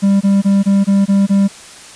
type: tone bursts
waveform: triangle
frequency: 197.7 Hz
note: G3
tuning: 15 cents sharp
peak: -6 dBFS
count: 7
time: 0.02-1.482 s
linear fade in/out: 20 ms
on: 190 ms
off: 22 ms
effects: white hiss -36 dBFS RMS until 1.95 s + resampled to 22050 Hz